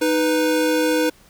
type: tone pair together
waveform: square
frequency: 311.1 / 493.9 Hz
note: D#4 / B4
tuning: 0 / 0 cents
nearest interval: minor sixth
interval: 800 cents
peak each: -20 dBFS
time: 0.01-1.1 s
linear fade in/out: 10 ms
effects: pink hiss -52 dBFS RMS until 1.29 s